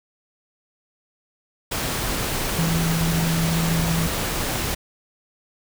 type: tone in noise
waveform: sine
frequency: 164.81 Hz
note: E3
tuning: in tune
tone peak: -20 dBFS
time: 2.58-4.07 s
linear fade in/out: 10 ms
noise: pink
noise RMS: -25 dBFS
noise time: 1.71-4.75 s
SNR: +2 dB
effects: none